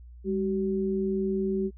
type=tone pair together; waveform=sine; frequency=201.6 / 380.6 Hz; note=G3 / F#4; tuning=+49 / +49 cents; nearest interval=major seventh; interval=1100 cents; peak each=-28 / -27 dBFS; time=0.24-1.71 s; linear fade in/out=50 ms; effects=noise-tail reverb RT60 0.1 s tail -26 dB re dry + added 60 Hz sine -44 dBFS peak until 1.77 s